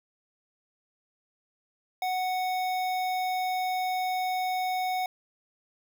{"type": "tone with notch filter", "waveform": "square", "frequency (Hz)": 740, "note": "F#5", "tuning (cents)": 0, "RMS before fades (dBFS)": -29, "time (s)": [2.02, 5.06], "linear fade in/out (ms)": 2, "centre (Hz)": 8300, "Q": 1, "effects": []}